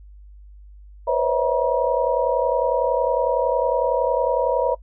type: tone cluster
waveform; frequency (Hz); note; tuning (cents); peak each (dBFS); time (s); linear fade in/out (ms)
sine; 485.1 / 516 / 556 / 645 / 955; B4 / C5 / C#5 / E5 / A#5; -31 / -24 / +5 / -38 / +42; -26 / -23 / -23 / -25 / -23; 1.07-4.75; 10
effects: noise-tail reverb RT60 0.1 s tail -22 dB re dry + added 50 Hz sine -41 dBFS peak until 4.82 s